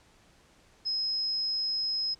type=tone; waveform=sine; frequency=5120 Hz; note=D#8; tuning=49 cents sharp; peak=-27 dBFS; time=0.85-2.15 s; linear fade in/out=20 ms; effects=pink hiss -61 dBFS RMS until 2.19 s + low-pass 8000 Hz 12 dB/octave